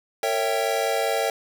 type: chord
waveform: square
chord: A# diminished seventh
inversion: none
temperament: equal with one note detuned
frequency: 456.3 / 554.4 / 659.3 / 784 Hz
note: A#4 / C#5 / E5 / G5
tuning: -37 / 0 / 0 / 0 cents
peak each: -28 dBFS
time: 0.23-1.3 s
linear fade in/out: 2 ms
effects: none